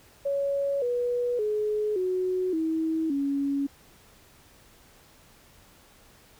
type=tone with pitch steps; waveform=sine; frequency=559 / 486.6 / 423.6 / 368.8 / 321.1 / 279.5 Hz; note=C#5 / B4 / G#4 / F#4 / E4 / C#4; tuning=+14 / -26 / +34 / -6 / -45 / +14 cents; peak=-24 dBFS; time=0.25-3.67 s; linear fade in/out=10 ms; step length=570 ms; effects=pink hiss -56 dBFS RMS until 6.39 s